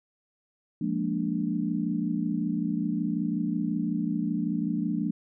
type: chord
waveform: sine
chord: Bb dominant seventh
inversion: second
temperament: equal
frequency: 174.61 / 207.7 / 233.1 / 293.7 Hz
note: F3 / Ab3 / Bb3 / D4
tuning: 0 / 0 / 0 / 0 cents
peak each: -31 dBFS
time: 0.81-5.11 s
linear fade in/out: 5 ms
effects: none